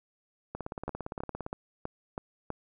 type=two click trains; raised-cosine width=1 ms; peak=-20 / -22 dBFS; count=6 / 17; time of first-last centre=0.88-2.503 / 0.55-1.464 s; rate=3.08 / 17.5 Hz; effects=none